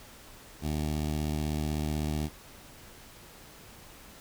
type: tone with notch filter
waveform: 15% pulse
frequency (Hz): 76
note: D#2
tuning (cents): -40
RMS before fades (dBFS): -31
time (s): 0.61-2.3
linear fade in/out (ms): 50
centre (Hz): 1400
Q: 0.83
effects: pink hiss -51 dBFS RMS until 4.2 s